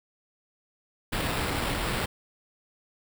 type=noise with sample-and-hold; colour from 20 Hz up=pink; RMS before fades=-29 dBFS; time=1.12-2.06 s; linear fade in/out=10 ms; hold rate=6300 Hz; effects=none